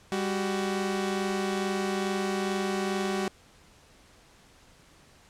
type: tone pair together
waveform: sawtooth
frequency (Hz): 198.81 / 375.3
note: G3 / F#4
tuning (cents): +25 / +25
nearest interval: major seventh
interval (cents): 1100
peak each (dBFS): -26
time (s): 0.12-3.28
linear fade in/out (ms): 0
effects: pink hiss -57 dBFS RMS until 5.29 s + low-pass 9000 Hz 12 dB/octave